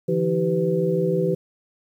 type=tone cluster; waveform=sine; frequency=148.6 / 168.4 / 320.3 / 386.5 / 499.9 Hz; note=D3 / E3 / E4 / G4 / B4; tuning=+21 / +37 / -50 / -24 / +21 cents; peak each=-31 / -23 / -31 / -23 / -24 dBFS; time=0.08-1.35 s; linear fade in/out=10 ms; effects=9-bit